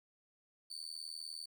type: tone with amplitude modulation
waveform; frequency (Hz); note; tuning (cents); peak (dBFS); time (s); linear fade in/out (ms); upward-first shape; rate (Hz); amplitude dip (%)
35% pulse; 4524; C#8; +34; -38; 0.7-1.46; 10; sine; 80; 100
effects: none